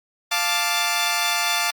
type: chord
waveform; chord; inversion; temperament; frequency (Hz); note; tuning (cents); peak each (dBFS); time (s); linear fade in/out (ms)
10% pulse; D minor; first; equal; 698.5 / 880 / 1174.7; F5 / A5 / D6; 0 / 0 / 0; -16; 0.31-1.71; 10
effects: Opus 48 kbps